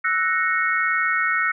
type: chord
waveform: sine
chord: F# dominant seventh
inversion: third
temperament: equal with one note detuned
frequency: 1318.5 / 1480 / 1864.7 / 2191 Hz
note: E6 / F#6 / A#6 / C#7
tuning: 0 / 0 / 0 / -21 cents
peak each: -24 / -24 / -23 / -25 dBFS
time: 0.04-1.52 s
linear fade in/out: 10 ms
effects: none